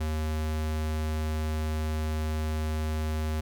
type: tone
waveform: square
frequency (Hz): 77.78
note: D#2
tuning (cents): 0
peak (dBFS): -28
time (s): 0-3.41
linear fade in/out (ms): 10
effects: none